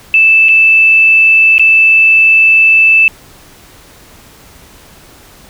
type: tone with dropouts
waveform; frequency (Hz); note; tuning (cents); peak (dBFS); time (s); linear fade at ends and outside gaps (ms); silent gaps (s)
sine; 2637; E7; 0; -3; 0.14-3.08; 1; 0.486-0.49 / 1.582-1.595
effects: pink hiss -39 dBFS RMS until 5.49 s